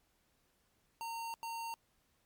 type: tone bursts at uneven times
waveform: square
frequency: 918 Hz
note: A#5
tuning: 27 cents flat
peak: -40 dBFS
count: 2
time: 1.01-1.34 / 1.43-1.74 s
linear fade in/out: 0 ms
effects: pink hiss -75 dBFS RMS until 2.25 s + MP3 96 kbps